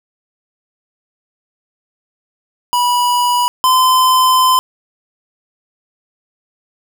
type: tone pair in turn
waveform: square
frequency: 977 / 1026.3 Hz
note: B5 / C6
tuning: -19 / -34 cents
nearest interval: minor second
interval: 85 cents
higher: second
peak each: -12 / -9 dBFS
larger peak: second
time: 2.73-3.48 / 3.64-4.59 s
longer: second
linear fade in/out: 0 ms
effects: none